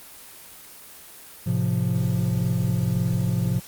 triangle chord, F major, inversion first, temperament just, 109.13 / 130.96 / 174.61 Hz, A2 / C3 / F3, -14 / +2 / 0 cents, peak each -23 dBFS, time 1.46-3.6 s, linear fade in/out 10 ms, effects white hiss -44 dBFS RMS until 3.67 s + Opus 24 kbps

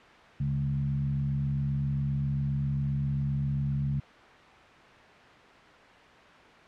sine tone with frequency modulation, 140 Hz, C#3, 18 cents sharp, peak -26 dBFS, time 0.4-4 s, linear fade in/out 5 ms, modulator 67.5 Hz, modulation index 0.66, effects white hiss -51 dBFS RMS until 6.67 s + low-pass 2000 Hz 12 dB/octave

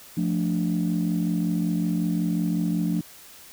sine chord, D minor, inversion first, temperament equal, 174.61 / 220 / 293.7 Hz, F3 / A3 / D4, 0 / 0 / 0 cents, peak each -23 / -27 / -27 dBFS, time 0.17-3.01 s, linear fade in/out 5 ms, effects tanh soft clip ceiling -15 dBFS + white hiss -47 dBFS RMS until 3.52 s

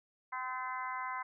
harmonic tone with a mistuned harmonic, 256.3 Hz, C4, 36 cents flat, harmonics 3 / 4 / 5 / 6 / 7 / 8, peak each -46 / -38 / -46 / -46 / -52 / -45 dBFS, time 0.32-1.23 s, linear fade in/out 10 ms, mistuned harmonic 7, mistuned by -42 cents, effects none

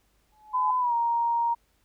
sine tone with exponential growth, 854 Hz, G#5, 48 cents sharp, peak -24 dBFS, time 0.32-0.71 s, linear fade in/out 5 ms, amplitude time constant 84 ms
sine tone with pitch glide, 1009 to 936 Hz, B5 to A#5, +37 to +7 cents, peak -22 dBFS, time 0.53-1.55 s, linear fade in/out 20 ms, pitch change -130 cents, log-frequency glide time 0.79-0.94 s
effects added 50 Hz sine -69 dBFS peak until 1.84 s + pink hiss -69 dBFS RMS until 1.84 s

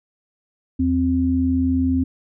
sine tone pair together, 80.66 / 261.6 Hz, E2 / C4, -37 / 0 cents, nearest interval octave + minor sixth, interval 2037 cents, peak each -22 / -17 dBFS, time 0.79-2.04 s, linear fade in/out 10 ms, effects none

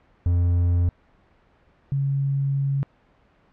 triangle / sine tone pair in turn, 87.31 / 138.27 Hz, F2 / C#3, 0 / -4 cents, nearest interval minor sixth, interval 796 cents, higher second, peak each -15 / -20 dBFS, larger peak first, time 0.26-0.89 / 1.92-2.83 s, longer second, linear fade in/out 0 ms, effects pink hiss -59 dBFS RMS until 3.52 s + low-pass 2000 Hz 12 dB/octave

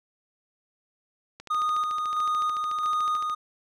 click train, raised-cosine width 0.2 ms, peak -24 dBFS, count 27, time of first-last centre 1.4-3.298 s, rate 13.7 Hz
triangle tone with tremolo, 1234 Hz, D#6, 15 cents flat, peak -21 dBFS, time 1.5-3.35 s, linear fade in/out 10 ms, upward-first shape square, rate 1.5 Hz, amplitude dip 30%
effects none

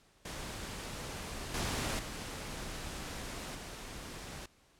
pink noise with level steps, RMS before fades -42 / -35 / -42 / -45 dBFS, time 0.25-4.46 s, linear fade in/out 5 ms, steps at 1.54 / 1.99 / 3.55 s, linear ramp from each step 2 ms, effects pink hiss -66 dBFS RMS until 4.79 s + low-pass 10000 Hz 12 dB/octave

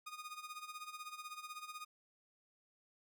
sawtooth tone with tremolo, 1233 Hz, D#6, 16 cents flat, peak -40 dBFS, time 0.06-1.85 s, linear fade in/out 10 ms, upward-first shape sine, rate 16 Hz, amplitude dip 75%, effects none

